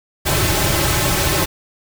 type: noise with comb filter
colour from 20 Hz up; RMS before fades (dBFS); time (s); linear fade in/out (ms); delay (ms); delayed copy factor
pink; -17; 0.25-1.46; 20; 4.2; -0.75
effects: none